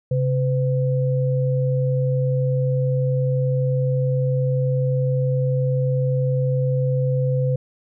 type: tone pair together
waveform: sine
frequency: 134.2 / 506.7 Hz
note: C3 / B4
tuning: +44 / +44 cents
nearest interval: octave + major seventh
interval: 2300 cents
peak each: -18 / -24 dBFS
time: 0.11-7.56 s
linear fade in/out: 5 ms
effects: none